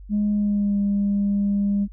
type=tone with pitch glide; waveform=sine; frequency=207.7 to 201.4 Hz; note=G#3 to G3; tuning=0 to +47 cents; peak=-17 dBFS; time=0.09-1.88 s; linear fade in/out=50 ms; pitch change=-53 cents; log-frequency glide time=0.32-0.78 s; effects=tanh soft clip ceiling -15 dBFS + added 48 Hz sine -38 dBFS peak until 1.92 s